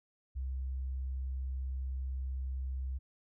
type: tone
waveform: sine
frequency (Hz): 65.4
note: C2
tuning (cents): 0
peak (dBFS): -34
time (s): 0.35-2.99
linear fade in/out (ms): 20
effects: none